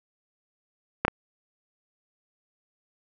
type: clicks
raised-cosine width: 0.5 ms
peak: -6 dBFS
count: 2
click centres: 1.05 / 1.081 s
effects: none